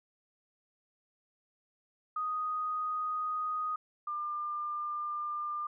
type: tone pair in turn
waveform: sine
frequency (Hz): 1244.5 / 1198.3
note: D#6 / D6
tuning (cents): 0 / +34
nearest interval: minor second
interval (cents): 66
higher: first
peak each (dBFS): -31 / -33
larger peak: first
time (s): 2.16-3.76 / 4.07-5.67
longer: neither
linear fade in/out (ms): 5
effects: none